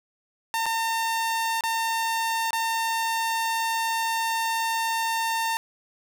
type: tone with dropouts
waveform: sawtooth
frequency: 907 Hz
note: A#5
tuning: 48 cents flat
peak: -20 dBFS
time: 0.54-5.57 s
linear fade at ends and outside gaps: 0 ms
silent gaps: 0.658-0.664 / 1.608-1.637 / 2.507-2.531 s
effects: none